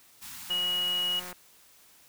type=band-stop noise; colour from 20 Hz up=white; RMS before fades=-43 dBFS; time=0.21-1.33 s; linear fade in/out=20 ms; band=290 to 770 Hz; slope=96 dB/octave
type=tone; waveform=sine; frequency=2902 Hz; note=F#7; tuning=34 cents flat; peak=-26 dBFS; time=0.5-1.2 s; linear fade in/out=10 ms
type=click train; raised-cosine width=0.5 ms; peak=-29 dBFS; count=150; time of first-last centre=0.5-1.328 s; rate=180 Hz
effects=white hiss -58 dBFS RMS until 2.08 s